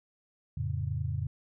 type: chord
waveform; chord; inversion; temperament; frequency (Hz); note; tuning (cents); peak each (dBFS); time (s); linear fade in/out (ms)
sine; F augmented; none; equal with one note detuned; 87.31 / 110 / 139.15; F2 / A2 / C#3; 0 / 0 / +7; -34; 0.57-1.27; 5
effects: none